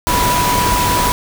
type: tone in noise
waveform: sine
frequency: 983 Hz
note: B5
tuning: 8 cents flat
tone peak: -15 dBFS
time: 0.07-1.12 s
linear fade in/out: 0 ms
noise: pink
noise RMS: -17 dBFS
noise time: 0.07-1.12 s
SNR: -1 dB
effects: none